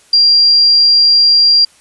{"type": "tone", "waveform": "sine", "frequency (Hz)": 4763, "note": "D8", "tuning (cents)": 24, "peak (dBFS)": -5, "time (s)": [0.13, 1.65], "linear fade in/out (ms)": 5, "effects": ["white hiss -47 dBFS RMS until 1.8 s", "resampled to 24000 Hz"]}